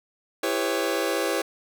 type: chord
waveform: sawtooth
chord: C# half-diminished seventh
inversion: first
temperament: just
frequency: 332.6 / 399.1 / 498.9 / 554.4 Hz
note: E4 / G4 / B4 / C#5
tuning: +16 / +31 / +17 / 0 cents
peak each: -25 dBFS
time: 0.43-1.42 s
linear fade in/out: 5 ms
effects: none